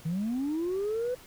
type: linear sweep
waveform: sine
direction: up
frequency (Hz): 153.2 to 508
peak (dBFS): -26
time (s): 0.05-1.15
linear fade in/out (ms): 10
effects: tanh soft clip ceiling -25 dBFS + pink hiss -52 dBFS RMS until 1.26 s